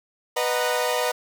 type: chord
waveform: sawtooth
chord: B major seventh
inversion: none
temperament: equal with one note detuned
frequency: 493.9 / 614.4 / 740 / 932.3 Hz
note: B4 / D#5 / F#5 / A#5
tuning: 0 / -22 / 0 / 0 cents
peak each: -21 / -23 / -26 / -26 dBFS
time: 0.36-1.12 s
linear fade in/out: 10 ms
effects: none